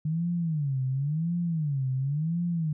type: tone with vibrato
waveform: sine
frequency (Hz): 150.5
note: D3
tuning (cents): +43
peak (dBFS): -25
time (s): 0.05-2.73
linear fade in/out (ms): 5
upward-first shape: sine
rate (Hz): 0.94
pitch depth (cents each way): 250
effects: none